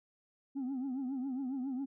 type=tone with vibrato; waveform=sine; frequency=263.2 Hz; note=C4; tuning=10 cents sharp; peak=-32 dBFS; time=0.55-1.86 s; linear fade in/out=20 ms; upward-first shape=triangle; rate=7.3 Hz; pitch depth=130 cents each way; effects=tanh soft clip ceiling -33 dBFS